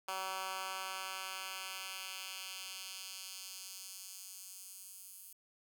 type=tone with high-pass filter sweep; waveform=10% pulse; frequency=189.5 Hz; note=F#3; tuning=42 cents sharp; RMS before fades=-45 dBFS; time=0.08-5.33 s; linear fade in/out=5 ms; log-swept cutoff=910 to 11000 Hz; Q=1; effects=none